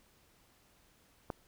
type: click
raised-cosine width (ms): 1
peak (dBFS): -22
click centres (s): 1.302
effects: pink hiss -67 dBFS RMS until 1.47 s